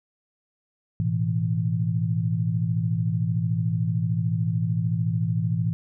sine chord, A suspended second, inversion none, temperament equal, 110 / 123.47 / 164.81 Hz, A2 / B2 / E3, 0 / 0 / 0 cents, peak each -25 / -28 / -25 dBFS, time 1-5.73 s, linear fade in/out 0 ms, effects none

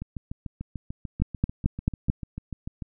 two click trains, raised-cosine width 5 ms, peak -21 / -9 dBFS, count 20 / 5, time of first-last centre 0.02-2.822 / 1.22-2.099 s, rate 6.78 / 4.55 Hz, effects none

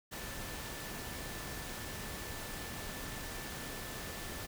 sine tone in noise, 1760 Hz, A6, in tune, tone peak -52 dBFS, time 0.11-4.47 s, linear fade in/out 20 ms, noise pink, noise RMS -43 dBFS, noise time 0.11-4.47 s, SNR -12 dB, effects none

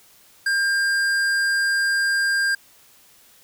sine tone with tanh clipping, 1600 Hz, G6, 35 cents sharp, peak -20 dBFS, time 0.46-2.55 s, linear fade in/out 5 ms, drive 15 dB, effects white hiss -53 dBFS RMS until 3.43 s

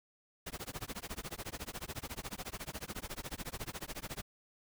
pink noise with tremolo, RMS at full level -40 dBFS, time 0.46-4.22 s, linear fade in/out 10 ms, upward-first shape sine, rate 14 Hz, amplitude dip 100%, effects none

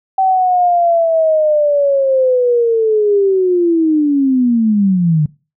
sine linear sweep, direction down, 769 to 146.83 Hz, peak -9 dBFS, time 0.18-5.26 s, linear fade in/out 5 ms, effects noise-tail reverb RT60 0.3 s tail -21 dB re dry

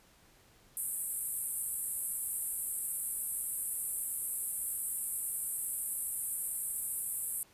white band-pass noise, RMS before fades -37 dBFS, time 0.77-7.43 s, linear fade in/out 0 ms, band 8100 to 13000 Hz, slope 96 dB/octave, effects pink hiss -63 dBFS RMS until 7.53 s + resampled to 32000 Hz

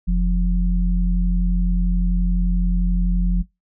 sine tone pair together, 44.23 / 176.9 Hz, F1 / F3, +23 / +23 cents, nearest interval 2 octaves, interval 2400 cents, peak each -16 / -21 dBFS, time 0.07-3.43 s, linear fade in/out 20 ms, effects noise-tail reverb RT60 0.2 s tail -21 dB re dry

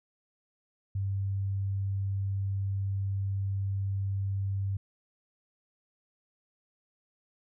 sine tone, 98 Hz, G2, in tune, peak -28 dBFS, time 0.95-4.77 s, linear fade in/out 5 ms, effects none

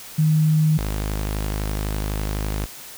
sine / sawtooth tone pair in turn, 155.56 / 51.91 Hz, D#3 / G#1, 0 / 0 cents, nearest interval octave + perfect fifth, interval 1900 cents, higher first, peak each -14 / -19 dBFS, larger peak first, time 0.18-0.78 / 0.78-2.66 s, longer second, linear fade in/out 10 ms, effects white hiss -39 dBFS RMS until 2.97 s

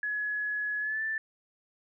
sine tone with pitch glide, 1691 to 1764.8 Hz, G#6 to A6, +31 to +5 cents, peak -29 dBFS, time 0.03-1.18 s, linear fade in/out 2 ms, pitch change +74 cents, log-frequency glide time 0.8-1.02 s, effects none

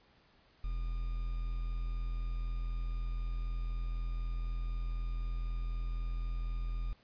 triangle tone with quantisation, 41.98 Hz, E1, 32 cents sharp, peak -31 dBFS, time 0.64-6.93 s, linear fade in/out 0 ms, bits 9, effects pink hiss -66 dBFS RMS until 7.03 s + resampled to 11025 Hz

